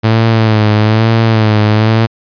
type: tone with vibrato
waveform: sawtooth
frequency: 109.8 Hz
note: A2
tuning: 3 cents flat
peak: -3 dBFS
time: 0.03-2.07 s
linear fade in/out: 20 ms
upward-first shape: sine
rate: 1.1 Hz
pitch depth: 59 cents each way
effects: resampled to 11025 Hz